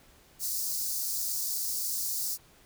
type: high-pass noise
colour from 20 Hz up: white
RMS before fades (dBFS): -32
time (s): 0.39-2.38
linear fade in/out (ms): 50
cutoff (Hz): 4500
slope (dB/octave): 48
effects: pink hiss -59 dBFS RMS until 2.65 s